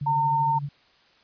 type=tone with tremolo; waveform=sine; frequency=143 Hz; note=D3; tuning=46 cents flat; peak=-26 dBFS; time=0.01-0.69 s; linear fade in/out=5 ms; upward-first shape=sine; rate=13 Hz; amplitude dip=55%
type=tone; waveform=sine; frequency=910 Hz; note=A#5; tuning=42 cents flat; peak=-20 dBFS; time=0.06-0.59 s; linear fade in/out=10 ms
effects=white hiss -59 dBFS RMS until 1.23 s + resampled to 11025 Hz